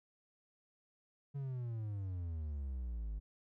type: exponential sweep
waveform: triangle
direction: down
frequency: 142.8 to 50.2 Hz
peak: -36 dBFS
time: 1.34-3.2 s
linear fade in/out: 20 ms
effects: none